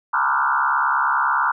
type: tone with frequency modulation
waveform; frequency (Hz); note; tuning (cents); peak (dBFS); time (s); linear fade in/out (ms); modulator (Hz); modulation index
sine; 1185; D6; +15; -16; 0.13-1.52; 10; 69.3; 4.3
effects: none